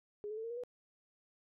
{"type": "tone with pitch steps", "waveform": "sine", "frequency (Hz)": [415.3, 429.7, 444.6, 460, 476, 492.5], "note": ["G#4", "A4", "A4", "A#4", "A#4", "B4"], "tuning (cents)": [0, -41, 18, -23, 36, -5], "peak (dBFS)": -39, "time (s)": [0.24, 0.636], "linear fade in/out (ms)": 0, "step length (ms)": 66, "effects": []}